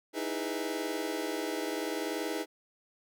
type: chord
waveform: sawtooth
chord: E major seventh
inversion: third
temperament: just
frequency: 309 / 329.6 / 412 / 494.4 Hz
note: D#4 / E4 / G#4 / B4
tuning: -12 / 0 / -14 / +2 cents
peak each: -33 / -34 / -33 / -35 dBFS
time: 0.13-2.46 s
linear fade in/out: 50 ms
effects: none